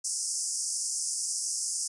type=band-pass noise; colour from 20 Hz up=white; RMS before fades=-32 dBFS; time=0.04-1.88 s; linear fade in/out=10 ms; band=5000 to 10000 Hz; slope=96 dB/octave; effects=resampled to 24000 Hz